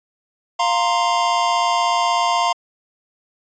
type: chord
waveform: square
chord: F suspended fourth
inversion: none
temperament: just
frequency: 698.5 / 931.3 / 1047.7 Hz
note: F5 / Bb5 / C6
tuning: 0 / -2 / +2 cents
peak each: -21 dBFS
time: 0.59-2.53 s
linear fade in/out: 10 ms
effects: resampled to 16000 Hz